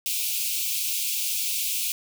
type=high-pass noise; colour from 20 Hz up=white; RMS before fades=-27 dBFS; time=0.06-1.92 s; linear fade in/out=0 ms; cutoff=2300 Hz; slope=96 dB/octave; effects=none